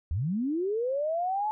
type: linear sweep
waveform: sine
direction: up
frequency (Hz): 68.5 to 871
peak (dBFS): -26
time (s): 0.11-1.51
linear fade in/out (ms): 0
effects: none